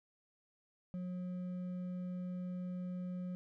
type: tone with hard clipping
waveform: triangle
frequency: 180.6 Hz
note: F#3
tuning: 42 cents flat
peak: -40 dBFS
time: 0.94-3.35 s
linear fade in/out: 0 ms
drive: 8 dB
effects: none